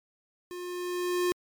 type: tone with level ramp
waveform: square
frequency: 356.7 Hz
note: F4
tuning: 37 cents sharp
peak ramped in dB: -38 to -24 dBFS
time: 0.51-1.32 s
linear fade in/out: 0 ms
effects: MP3 96 kbps